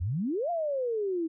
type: exponential two-way sweep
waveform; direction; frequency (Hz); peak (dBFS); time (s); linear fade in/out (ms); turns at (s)
sine; up then down; 77.2 to 710 to 315.7; -27; 0-1.28; 20; 0.5
effects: none